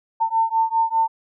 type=beating tone pair; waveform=sine; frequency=898 / 903 Hz; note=A5 / A5; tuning=+35 / +45 cents; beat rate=5 Hz; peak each=-20 dBFS; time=0.2-1.08 s; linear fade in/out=20 ms; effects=none